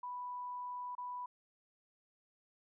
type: tone with dropouts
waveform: sine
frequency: 987.8 Hz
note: B5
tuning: in tune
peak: -40 dBFS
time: 0.03-1.26 s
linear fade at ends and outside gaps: 5 ms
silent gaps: 0.952-0.98 s
effects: none